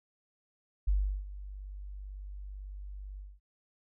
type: tone with ADSR envelope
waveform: sine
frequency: 49 Hz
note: G1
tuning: in tune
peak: -23 dBFS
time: 0.87-3.4 s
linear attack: 12 ms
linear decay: 360 ms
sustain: -17 dB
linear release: 220 ms
effects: none